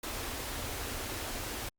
pink band-stop noise, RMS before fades -38 dBFS, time 0.03-1.69 s, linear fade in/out 5 ms, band 130 to 220 Hz, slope 96 dB/octave, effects Opus 48 kbps

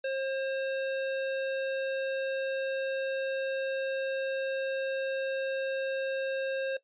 square tone, 535 Hz, C5, 38 cents sharp, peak -30 dBFS, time 0.04-6.77 s, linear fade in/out 5 ms, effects noise-tail reverb RT60 0.1 s tail -17 dB re dry + resampled to 8000 Hz

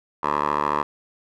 10% pulse tone with band-pass filter, 73.7 Hz, D2, 7 cents sharp, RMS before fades -23 dBFS, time 0.23-0.83 s, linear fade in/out 5 ms, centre 1000 Hz, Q 3.2, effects none

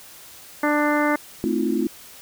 harmonic tone, 296.1 Hz, D4, 14 cents sharp, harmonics 1 / 2 / 3 / 4 / 5 / 6 / 7, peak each -21 / -24 / -26 / -27 / -28 / -29 / -29 dBFS, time 0.63-1.16 s, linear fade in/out 5 ms
sine chord, F dominant seventh, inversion first, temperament equal with one note detuned, 220 / 261.6 / 318.4 / 349.2 Hz, A3 / C4 / Eb4 / F4, 0 / 0 / +40 / 0 cents, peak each -25 dBFS, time 1.44-1.87 s, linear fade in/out 0 ms
effects white hiss -44 dBFS RMS until 2.21 s

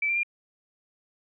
sine tone with pitch steps, 2314 / 2368 / 2399 Hz, D7 / D7 / D7, -26 / +14 / +36 cents, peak -23 dBFS, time 0.02-0.233 s, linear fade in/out 5 ms, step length 71 ms, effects none

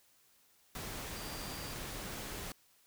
sine tone in noise, 4735 Hz, D8, 13 cents sharp, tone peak -51 dBFS, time 1.16-1.73 s, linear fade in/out 2 ms, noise pink, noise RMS -43 dBFS, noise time 0.75-2.52 s, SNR -11 dB, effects white hiss -68 dBFS RMS until 2.86 s

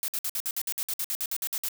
blue noise bursts, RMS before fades -30 dBFS, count 16, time 0.03-1.686 s, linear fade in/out 0 ms, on 51 ms, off 56 ms, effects none

